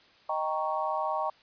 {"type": "chord", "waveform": "sine", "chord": "Eb dominant seventh", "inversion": "none", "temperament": "equal", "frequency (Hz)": [622.3, 784, 932.3, 1108.7], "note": ["Eb5", "G5", "Bb5", "Db6"], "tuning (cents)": [0, 0, 0, 0], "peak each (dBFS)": -33, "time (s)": [0.29, 1.3], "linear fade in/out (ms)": 5, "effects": ["white hiss -59 dBFS RMS until 1.42 s", "resampled to 11025 Hz"]}